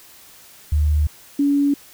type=tone pair in turn; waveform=sine; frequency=75.2 / 283.9 Hz; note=D2 / C#4; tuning=+42 / +41 cents; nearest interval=octave + major seventh; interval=2299 cents; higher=second; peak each=-14 dBFS; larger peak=neither; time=0.72-1.07 / 1.39-1.74 s; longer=neither; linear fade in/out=5 ms; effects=white hiss -46 dBFS RMS until 1.93 s